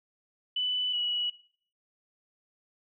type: tone pair in turn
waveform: sine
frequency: 2989 / 2931 Hz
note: F#7 / F#7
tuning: +17 / -17 cents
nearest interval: unison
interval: 34 cents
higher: first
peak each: -27 dBFS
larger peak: neither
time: 0.56-0.93 / 0.93-1.3 s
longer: neither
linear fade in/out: 5 ms
effects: noise-tail reverb RT60 0.5 s tail -17 dB re dry